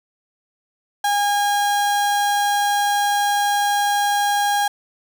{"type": "tone", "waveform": "35% pulse", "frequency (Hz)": 816, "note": "G#5", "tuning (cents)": -31, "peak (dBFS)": -15, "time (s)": [1.04, 4.68], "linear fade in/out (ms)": 5, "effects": []}